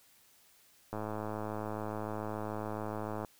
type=click train; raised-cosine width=1 ms; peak=-24 dBFS; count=249; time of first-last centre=0.93-3.248 s; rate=107 Hz; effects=white hiss -64 dBFS RMS until 3.39 s